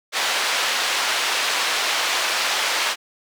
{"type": "band-pass noise", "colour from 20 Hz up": "white", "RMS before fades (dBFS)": -22, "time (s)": [0.12, 2.96], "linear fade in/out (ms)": 50, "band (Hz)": [620, 4000], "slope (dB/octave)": 12, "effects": []}